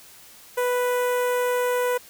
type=tone with notch filter; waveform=sawtooth; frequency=493.9 Hz; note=B4; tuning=in tune; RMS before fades=-23 dBFS; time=0.57-1.98 s; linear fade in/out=10 ms; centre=4500 Hz; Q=0.59; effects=white hiss -48 dBFS RMS until 2.09 s